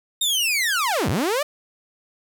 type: linear two-way sweep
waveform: sawtooth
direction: down then up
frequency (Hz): 3729 to 73.42 to 615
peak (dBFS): -16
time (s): 0.21-1.43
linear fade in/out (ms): 5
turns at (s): 1.09
effects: 8-bit